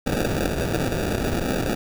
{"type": "noise with sample-and-hold", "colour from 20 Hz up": "white", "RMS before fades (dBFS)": -24, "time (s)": [0.06, 1.75], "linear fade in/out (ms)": 10, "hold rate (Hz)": 1050, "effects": []}